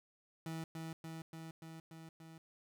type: tone with echo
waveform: 30% pulse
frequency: 162.1 Hz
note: E3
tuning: 29 cents flat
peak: -38 dBFS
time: 0.46-0.64 s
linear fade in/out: 2 ms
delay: 290 ms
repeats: 6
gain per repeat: -2 dB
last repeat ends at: 2.38 s
effects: none